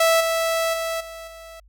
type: tone with level steps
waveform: sawtooth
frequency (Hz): 657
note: E5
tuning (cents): -6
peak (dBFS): -11 / -16 / -20 / -31 / -35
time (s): 0-1.6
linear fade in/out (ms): 5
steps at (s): 0.2 / 0.73 / 1 / 1.27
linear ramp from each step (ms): 10
effects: added 50 Hz sine -50 dBFS peak until 1.68 s